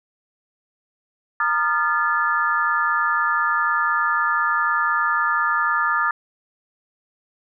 sine tone cluster, 929 / 1216 / 1386 / 1727 Hz, A#5 / D#6 / F6 / A6, -6 / -40 / -14 / -33 cents, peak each -27 / -21 / -23 / -23 dBFS, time 1.4-6.11 s, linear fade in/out 2 ms, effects none

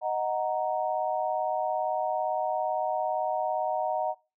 sine chord, D# minor, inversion none, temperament equal, 622.3 / 740 / 932.3 Hz, D#5 / F#5 / A#5, 0 / 0 / 0 cents, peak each -30 / -29 / -32 dBFS, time 0.01-4.15 s, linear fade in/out 50 ms, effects noise-tail reverb RT60 0.3 s tail -23 dB re dry

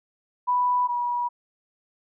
sine tone pair in turn, 987.8 / 968 Hz, B5 / B5, 0 / -35 cents, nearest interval unison, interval 35 cents, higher first, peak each -19 / -23 dBFS, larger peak first, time 0.47-0.88 / 0.88-1.29 s, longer neither, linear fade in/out 20 ms, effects none

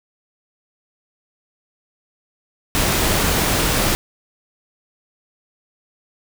pink noise, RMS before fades -18 dBFS, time 2.75-3.95 s, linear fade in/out 0 ms, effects none

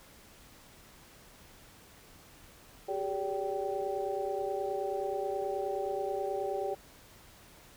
sine tone cluster, 381.5 / 410.9 / 573 / 777 Hz, G4 / G#4 / D5 / G5, -47 / -18 / -43 / -16 cents, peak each -37 / -36 / -37 / -37 dBFS, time 2.88-6.75 s, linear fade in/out 10 ms, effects pink hiss -56 dBFS RMS until 7.76 s

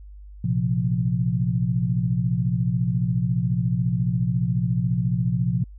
sine chord, Bb suspended second, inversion none, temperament equal, 116.54 / 130.81 / 174.61 Hz, Bb2 / C3 / F3, 0 / 0 / 0 cents, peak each -24 dBFS, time 0.44-5.64 s, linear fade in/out 5 ms, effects added 50 Hz sine -39 dBFS peak until 5.78 s

